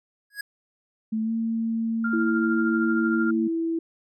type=tone with exponential growth; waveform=square; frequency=1661.2 Hz; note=G#6; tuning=in tune; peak=-27 dBFS; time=0.3-0.41 s; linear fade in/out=5 ms; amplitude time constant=22 ms
type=tone with pitch glide; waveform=sine; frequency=220 to 226.6 Hz; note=A3 to A#3; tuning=0 to -49 cents; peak=-23 dBFS; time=1.12-3.48 s; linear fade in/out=10 ms; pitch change=+51 cents; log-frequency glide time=1.23-1.31 s
type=tone with tremolo; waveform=sine; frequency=1396.9 Hz; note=F6; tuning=in tune; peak=-25 dBFS; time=2.04-3.31 s; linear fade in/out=5 ms; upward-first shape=triangle; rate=13 Hz; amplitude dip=50%
type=tone; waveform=sine; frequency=329.6 Hz; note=E4; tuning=in tune; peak=-23 dBFS; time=2.13-3.79 s; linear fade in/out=5 ms
effects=none